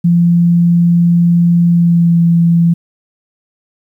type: tone with pitch glide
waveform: sine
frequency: 171.8 to 169.04 Hz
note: F3 to E3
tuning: -28 to +44 cents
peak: -6 dBFS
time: 0.04-2.74 s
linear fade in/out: 10 ms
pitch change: -28 cents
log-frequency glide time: 1.69-2.2 s
effects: 8-bit